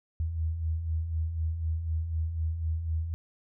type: beating tone pair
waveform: sine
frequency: 77.4 / 81.4 Hz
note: D#2 / E2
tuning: -9 / -21 cents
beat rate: 4 Hz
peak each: -37 / -28 dBFS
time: 0.2-3.14 s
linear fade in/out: 0 ms
effects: none